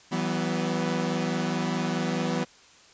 sawtooth chord, E suspended second, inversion none, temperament equal with one note detuned, 164.81 / 189.54 / 246.9 Hz, E3 / F#3 / B3, 0 / +42 / 0 cents, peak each -26 dBFS, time 0.11-2.45 s, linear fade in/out 20 ms, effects white hiss -54 dBFS RMS until 2.93 s + resampled to 16000 Hz

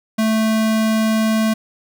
square tone, 220 Hz, A3, in tune, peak -15 dBFS, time 0.18-1.54 s, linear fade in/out 10 ms, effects none

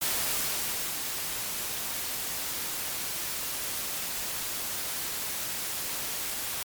white noise with ADSR envelope, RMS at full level -28 dBFS, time 0.01-6.63 s, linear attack 12 ms, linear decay 960 ms, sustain -5 dB, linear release 3 ms, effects MP3 96 kbps

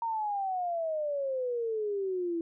sine exponential sweep, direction down, 932.3 to 329.6 Hz, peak -29 dBFS, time 0.02-2.41 s, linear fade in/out 2 ms, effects none

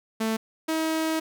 sawtooth tone pair in turn, 221.8 / 319.1 Hz, A3 / D#4, +14 / +44 cents, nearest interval tritone, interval 630 cents, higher second, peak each -20 dBFS, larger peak neither, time 0.2-0.37 / 0.68-1.2 s, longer second, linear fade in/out 10 ms, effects none

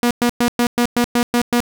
sawtooth tone bursts, 240.5 Hz, B3, 46 cents flat, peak -9 dBFS, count 9, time 0.03-1.603 s, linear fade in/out 0 ms, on 77 ms, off 110 ms, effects none

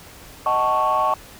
sine chord, D# half-diminished seventh, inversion none, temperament equal with one note detuned, 622.3 / 754.2 / 880 / 1108.7 Hz, D#5 / F#5 / A5 / C#6, 0 / +33 / 0 / 0 cents, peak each -23 / -23 / -22 / -18 dBFS, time 0.46-1.14 s, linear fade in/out 2 ms, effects tanh soft clip ceiling -11 dBFS + pink hiss -43 dBFS RMS until 1.39 s

